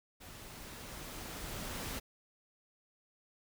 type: noise with level ramp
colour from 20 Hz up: pink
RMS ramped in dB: -51 to -40 dBFS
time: 0.2-2 s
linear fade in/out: 20 ms
effects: none